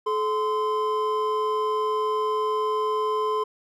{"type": "tone pair together", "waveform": "triangle", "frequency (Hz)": [430.1, 1033], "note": ["A4", "C6"], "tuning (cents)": [-39, -22], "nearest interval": "octave + minor third", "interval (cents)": 1517, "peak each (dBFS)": -23, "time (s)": [0.06, 3.44], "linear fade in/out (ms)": 10, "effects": []}